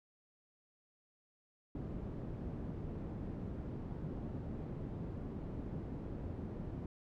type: low-pass noise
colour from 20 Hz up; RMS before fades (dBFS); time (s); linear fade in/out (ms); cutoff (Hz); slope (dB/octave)
white; -43; 1.75-6.86; 2; 230; 12
effects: none